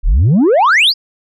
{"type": "exponential sweep", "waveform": "sine", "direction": "up", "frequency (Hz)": [30.87, 5120], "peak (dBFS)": -4, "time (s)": [0.03, 0.94], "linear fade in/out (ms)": 50, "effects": ["tanh soft clip ceiling -6 dBFS"]}